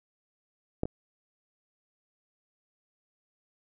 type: clicks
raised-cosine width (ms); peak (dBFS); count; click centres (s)
2; -14 / -20; 2; 0.834 / 0.855
effects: none